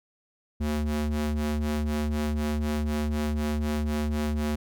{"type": "ring-modulated tone", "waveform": "square", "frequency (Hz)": 75.5, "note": "D2", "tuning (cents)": 48, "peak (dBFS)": -23, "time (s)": [0.6, 4.56], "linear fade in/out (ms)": 10, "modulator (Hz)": 149, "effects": []}